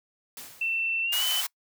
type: noise with exponential decay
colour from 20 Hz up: white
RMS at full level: -39 dBFS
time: 0.37-1.02 s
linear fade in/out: 2 ms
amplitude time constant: 140 ms
type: tone with pitch glide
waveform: sine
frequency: 2685 to 3031 Hz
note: E7 to F#7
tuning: +31 to +41 cents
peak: -25 dBFS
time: 0.61-1.41 s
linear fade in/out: 5 ms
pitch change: +210 cents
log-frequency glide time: 1.03-1.25 s
type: high-pass noise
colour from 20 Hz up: white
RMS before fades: -30 dBFS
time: 1.12-1.47 s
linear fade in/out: 10 ms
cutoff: 650 Hz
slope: 96 dB/octave
effects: noise-tail reverb RT60 0.1 s tail -24 dB re dry